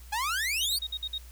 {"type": "exponential sweep", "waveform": "sawtooth", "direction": "up", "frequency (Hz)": [811, 4743], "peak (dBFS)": -24, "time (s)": [0.12, 0.79], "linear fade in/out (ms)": 10}
{"type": "tone bursts", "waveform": "sine", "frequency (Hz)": 3750, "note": "A#7", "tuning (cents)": 10, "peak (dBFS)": -30, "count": 6, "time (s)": [0.61, 1.181], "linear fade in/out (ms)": 5, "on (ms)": 51, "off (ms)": 53}
{"effects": ["added 60 Hz sine -45 dBFS peak until 1.31 s", "white hiss -55 dBFS RMS until 1.31 s"]}